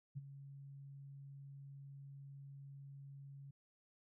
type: tone with ADSR envelope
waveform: sine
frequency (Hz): 138.9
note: C#3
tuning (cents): +4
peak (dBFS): -40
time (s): 0.15-3.51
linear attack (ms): 24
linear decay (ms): 27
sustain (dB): -11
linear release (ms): 7
effects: none